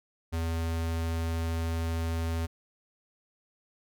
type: tone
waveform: square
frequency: 82.41 Hz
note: E2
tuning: in tune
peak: -29 dBFS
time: 0.32-2.47 s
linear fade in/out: 20 ms
effects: none